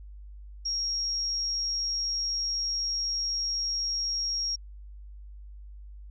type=tone; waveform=sine; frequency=5588 Hz; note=F8; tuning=in tune; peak=-27 dBFS; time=0.65-4.56 s; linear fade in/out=10 ms; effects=added 50 Hz sine -42 dBFS peak until 6.1 s